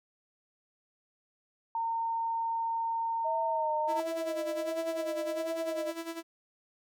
sine tone, 914 Hz, A#5, 34 cents flat, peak -29 dBFS, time 1.75-4 s, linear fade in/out 2 ms
sine tone with vibrato, 632 Hz, D#5, 27 cents sharp, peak -32 dBFS, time 3.24-5.92 s, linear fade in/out 20 ms, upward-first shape sine, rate 1.4 Hz, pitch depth 57 cents each way
sawtooth tone with tremolo, 331.3 Hz, E4, 9 cents sharp, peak -30 dBFS, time 3.87-6.23 s, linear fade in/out 50 ms, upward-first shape sine, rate 10 Hz, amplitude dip 75%
effects none

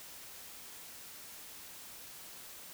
silence, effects white hiss -50 dBFS RMS until 2.73 s

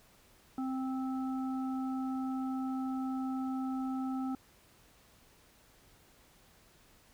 harmonic tone, 262 Hz, C4, 2 cents sharp, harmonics 1 / 3 / 5, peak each -33 / -43 / -47 dBFS, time 0.58-4.35 s, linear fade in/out 2 ms, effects pink hiss -63 dBFS RMS until 7.13 s

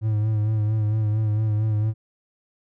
triangle tone with vibrato, 107.6 Hz, A2, 38 cents flat, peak -17 dBFS, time 0.01-1.94 s, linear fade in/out 50 ms, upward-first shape sine, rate 4.4 Hz, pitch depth 40 cents each way, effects none

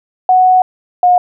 sine tone pair in turn, 740 / 719.3 Hz, F#5 / F#5, 0 / -49 cents, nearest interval unison, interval 49 cents, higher first, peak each -5 dBFS, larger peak neither, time 0.29-0.62 / 1.03-1.18 s, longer first, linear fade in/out 2 ms, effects none

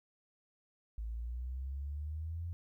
sine exponential sweep, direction up, 54.1 to 87.31 Hz, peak -37 dBFS, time 0.98-2.53 s, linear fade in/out 0 ms, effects 13-bit

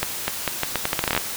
accelerating click train, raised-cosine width 0.3 ms, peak -4 dBFS, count 15, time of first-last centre 0.03-1.177 s, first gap 250 ms, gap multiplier 0.79, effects white hiss -30 dBFS RMS until 1.36 s

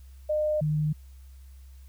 sine tone pair in turn, 608 / 152 Hz, D#5 / D#3, -40 / -40 cents, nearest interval 2 octaves, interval 2400 cents, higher first, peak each -23 / -23 dBFS, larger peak neither, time 0.29-0.61 / 0.61-0.93 s, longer neither, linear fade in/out 10 ms, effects added 66 Hz sine -45 dBFS peak until 1.88 s + white hiss -64 dBFS RMS until 1.88 s

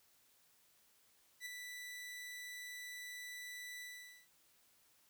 sawtooth tone with ADSR envelope, 1975.5 Hz, B6, in tune, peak -38 dBFS, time 1.4-4.28 s, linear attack 61 ms, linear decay 4 ms, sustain -5 dB, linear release 470 ms, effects white hiss -71 dBFS RMS until 5.09 s

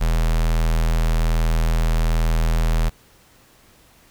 square tone with notch filter, 40.61 Hz, E1, 25 cents flat, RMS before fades -18 dBFS, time 0-2.9 s, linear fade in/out 20 ms, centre 310 Hz, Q 1.6, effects pink hiss -53 dBFS RMS until 4.1 s

